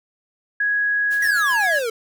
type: tone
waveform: sine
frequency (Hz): 1664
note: G#6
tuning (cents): +3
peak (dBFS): -17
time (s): 0.6-1.79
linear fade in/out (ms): 5
type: noise with tremolo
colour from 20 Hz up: white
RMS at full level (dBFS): -37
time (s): 1.1-1.85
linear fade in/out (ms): 20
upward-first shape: triangle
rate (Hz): 7.9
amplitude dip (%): 75
type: exponential sweep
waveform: square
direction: down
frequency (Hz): 1975.5 to 436.3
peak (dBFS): -22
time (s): 1.22-1.9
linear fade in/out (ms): 5
effects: none